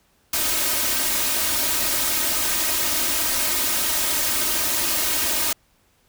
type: noise with comb filter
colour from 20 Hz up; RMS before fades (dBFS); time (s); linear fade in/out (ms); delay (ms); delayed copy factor
white; -22; 0.33-5.53; 5; 3.2; +0.75
effects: pink hiss -62 dBFS RMS until 6.08 s

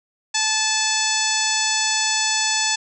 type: harmonic tone with a mistuned harmonic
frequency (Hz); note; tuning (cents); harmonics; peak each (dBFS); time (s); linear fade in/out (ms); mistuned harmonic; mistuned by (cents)
870; A5; -20; 1 / 2 / 3 / 4 / 5 / 6 / 7 / 8 / 9; -27 / -27 / -27 / -27 / -27 / -27 / -27 / -27 / -27; 0.34-2.76; 10; 5; +23
effects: none

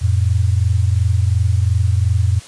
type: tone pair together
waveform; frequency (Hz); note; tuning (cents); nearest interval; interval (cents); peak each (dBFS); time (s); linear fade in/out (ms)
sine; 87.7 / 110.5; F2 / A2; +8 / +8; major third; 400; -14 / -16; 0.01-2.4; 20
effects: white hiss -39 dBFS RMS until 2.47 s + resampled to 22050 Hz

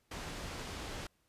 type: low-pass noise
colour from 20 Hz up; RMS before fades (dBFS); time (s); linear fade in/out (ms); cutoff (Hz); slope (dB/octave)
pink; -43; 0.11-1.07; 5; 6700; 12
effects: pink hiss -75 dBFS RMS until 1.28 s + resampled to 32000 Hz

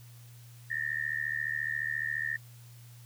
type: tone with amplitude modulation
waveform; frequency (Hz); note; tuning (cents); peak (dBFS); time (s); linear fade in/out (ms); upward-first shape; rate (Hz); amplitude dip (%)
sine; 1822; A#6; -40; -26; 0.7-2.37; 10; sine; 74.4; 100
effects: added 119 Hz sine -49 dBFS peak until 3.05 s + white hiss -59 dBFS RMS until 3.05 s

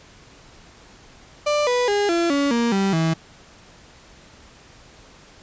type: tone with pitch steps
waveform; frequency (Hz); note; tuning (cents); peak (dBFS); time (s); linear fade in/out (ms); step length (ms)
35% pulse; 592 / 492.1 / 409 / 340 / 282.6 / 234.9 / 195.29 / 162.33; D5 / B4 / G#4 / F4 / C#4 / A#3 / G3 / E3; +14 / -6 / -26 / -46 / +34 / +13 / -6 / -26; -16; 1.46-3.14; 10; 210
effects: pink hiss -48 dBFS RMS until 5.42 s + resampled to 16000 Hz

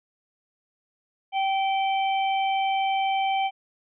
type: harmonic tone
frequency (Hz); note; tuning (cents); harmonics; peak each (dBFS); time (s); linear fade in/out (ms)
776; G5; -18; 1 / 3 / 4; -22 / -32 / -34; 1.32-3.51; 50
effects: none

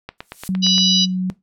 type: click train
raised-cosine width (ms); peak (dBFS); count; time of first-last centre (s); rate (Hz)
0.3; -14; 7; 0.09-0.781; 8.68
type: noise with exponential growth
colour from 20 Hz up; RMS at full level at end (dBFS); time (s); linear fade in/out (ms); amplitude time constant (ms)
violet; -25; 0.18-0.48; 0; 65
type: tone with pitch glide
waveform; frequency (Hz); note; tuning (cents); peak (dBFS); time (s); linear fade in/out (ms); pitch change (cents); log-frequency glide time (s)
sine; 186.9 to 184.75; F#3 to F#3; +18 to -2; -17; 0.49-1.3; 0; -20; 1.01-1.09
type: harmonic tone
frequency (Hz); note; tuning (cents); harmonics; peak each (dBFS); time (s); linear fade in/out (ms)
982; B5; -10; 3 / 4 / 5 / 6; -19 / -17 / -19 / -25; 0.62-1.06; 20
effects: noise-tail reverb RT60 0.2 s tail -18 dB re dry + low-pass 10000 Hz 12 dB/octave

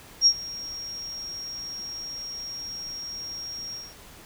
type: tone with ADSR envelope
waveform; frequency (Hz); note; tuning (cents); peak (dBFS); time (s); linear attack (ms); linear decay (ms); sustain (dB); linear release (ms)
sine; 5588; F8; 0; -12; 0.21-3.95; 53; 67; -21; 210
effects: pink hiss -48 dBFS RMS until 4.25 s

